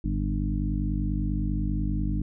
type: harmonic tone with a mistuned harmonic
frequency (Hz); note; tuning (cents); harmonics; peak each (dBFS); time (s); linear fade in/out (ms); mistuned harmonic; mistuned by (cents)
50.1; G1; +38; 1 / 2 / 3 / 4 / 5 / 6; -27 / -33 / -33 / -32 / -37 / -34; 0.04-2.22; 5; 2; +92
effects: none